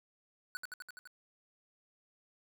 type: tone with echo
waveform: square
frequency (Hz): 1484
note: F#6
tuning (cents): +5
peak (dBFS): -38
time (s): 0.55-0.57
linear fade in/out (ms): 0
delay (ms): 84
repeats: 6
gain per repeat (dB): -2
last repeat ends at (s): 1.074
effects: none